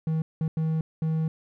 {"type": "tone bursts at uneven times", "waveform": "triangle", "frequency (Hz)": 159.3, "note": "D#3", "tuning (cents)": 41, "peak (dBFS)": -21, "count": 4, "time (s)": [[0.07, 0.22], [0.41, 0.48], [0.57, 0.81], [1.02, 1.28]], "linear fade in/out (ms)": 2, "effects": []}